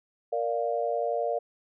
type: chord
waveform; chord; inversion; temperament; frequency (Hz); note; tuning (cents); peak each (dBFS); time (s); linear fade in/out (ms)
sine; Bb major; none; equal; 466.2 / 587.3 / 698.5; Bb4 / D5 / F5; 0 / 0 / 0; -30; 0.32-1.39; 10
effects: none